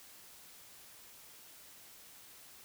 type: silence
effects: white hiss -56 dBFS RMS until 2.64 s